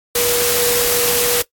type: tone in noise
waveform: sine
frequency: 482.1 Hz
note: B4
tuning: 42 cents flat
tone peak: -18 dBFS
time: 0.15-1.42 s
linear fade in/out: 5 ms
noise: white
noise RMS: -17 dBFS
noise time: 0.15-1.42 s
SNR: -4 dB
effects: noise-tail reverb RT60 0.1 s tail -19 dB re dry + AAC 64 kbps